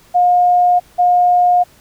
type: tone pair in turn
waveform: sine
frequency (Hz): 714 / 714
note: F5 / F5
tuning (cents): +38 / +38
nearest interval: unison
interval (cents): 0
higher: neither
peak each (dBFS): -8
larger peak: neither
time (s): 0.14-0.8 / 0.98-1.64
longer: neither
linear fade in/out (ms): 20
effects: pink hiss -48 dBFS RMS until 1.8 s